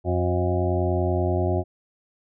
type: harmonic tone with a mistuned harmonic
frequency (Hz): 90.1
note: F#2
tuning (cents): -45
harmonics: 1 / 2 / 3 / 4 / 6 / 7 / 8 / 9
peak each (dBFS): -23 / -32 / -32 / -26 / -34 / -29 / -32 / -37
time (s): 0.04-1.64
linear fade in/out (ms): 50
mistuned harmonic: 8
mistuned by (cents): -22
effects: none